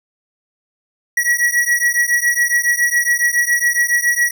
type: beating tone pair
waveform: square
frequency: 1919 / 1926.2 Hz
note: A#6 / B6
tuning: +50 / -44 cents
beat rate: 7.2 Hz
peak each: -17 dBFS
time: 1.17-4.31 s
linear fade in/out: 5 ms
effects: none